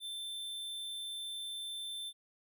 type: tone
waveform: square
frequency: 3549 Hz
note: A7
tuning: 14 cents sharp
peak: -40 dBFS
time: 0-2.13 s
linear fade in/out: 50 ms
effects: none